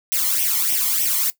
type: noise with flanger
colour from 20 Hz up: blue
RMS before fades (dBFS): -20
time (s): 0.12-1.3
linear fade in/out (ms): 0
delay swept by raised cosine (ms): 0.34 to 0.97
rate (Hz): 3.3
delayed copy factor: +0.8
effects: noise-tail reverb RT60 0.1 s tail -18 dB re dry